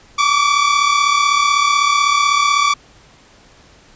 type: tone pair together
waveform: sawtooth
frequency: 1136 / 1172 Hz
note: C#6 / D6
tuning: +42 / -4 cents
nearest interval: minor second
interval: 54 cents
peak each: -11 dBFS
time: 0.18-2.74 s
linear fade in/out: 10 ms
effects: pink hiss -47 dBFS RMS until 3.95 s + resampled to 16000 Hz